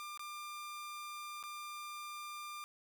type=tone with dropouts; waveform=sawtooth; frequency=1195 Hz; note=D6; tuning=30 cents sharp; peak=-40 dBFS; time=0-2.64 s; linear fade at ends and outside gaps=0 ms; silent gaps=0.175-0.194 / 1.428-1.437 s; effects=none